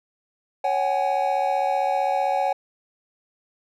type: chord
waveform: triangle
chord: C# suspended fourth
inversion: none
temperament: equal with one note detuned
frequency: 554.4 / 755.1 / 830.6 Hz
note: C#5 / F#5 / G#5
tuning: 0 / +35 / 0 cents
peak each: -24 / -21 / -23 dBFS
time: 0.64-2.53 s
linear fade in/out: 5 ms
effects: none